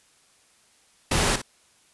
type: noise with echo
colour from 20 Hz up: pink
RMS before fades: -22 dBFS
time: 1.11-1.36 s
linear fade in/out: 5 ms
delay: 58 ms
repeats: 1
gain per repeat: -11 dB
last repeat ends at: 1.418 s
effects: white hiss -60 dBFS RMS until 1.93 s + resampled to 24000 Hz